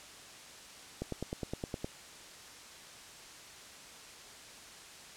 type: click train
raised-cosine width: 2 ms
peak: -22 dBFS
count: 9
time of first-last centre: 1.02-1.845 s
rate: 9.7 Hz
effects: white hiss -51 dBFS RMS until 5.16 s + low-pass 8000 Hz 12 dB/octave